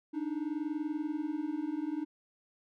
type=tone pair together; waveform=triangle; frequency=292 / 312.5 Hz; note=D4 / D#4; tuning=-10 / +8 cents; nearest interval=minor second; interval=118 cents; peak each=-34 / -33 dBFS; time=0.13-2.05 s; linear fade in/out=20 ms; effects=none